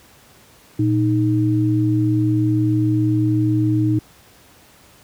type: tone pair together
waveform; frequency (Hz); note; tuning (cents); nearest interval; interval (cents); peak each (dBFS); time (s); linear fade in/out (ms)
sine; 116.54 / 311.1; A#2 / D#4; 0 / 0; octave + perfect fourth; 1700; -17; 0.79-3.99; 5
effects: pink hiss -49 dBFS RMS until 5.03 s + high-pass 60 Hz 12 dB/octave